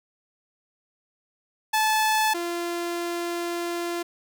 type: tone pair in turn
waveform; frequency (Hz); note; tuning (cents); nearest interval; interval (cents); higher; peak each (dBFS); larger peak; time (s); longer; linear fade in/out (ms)
sawtooth; 868 / 344.5; A5 / F4; -24 / -24; octave + major third; 1600; first; -16 / -23; first; 1.73-2.34 / 2.34-4.03; second; 10
effects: none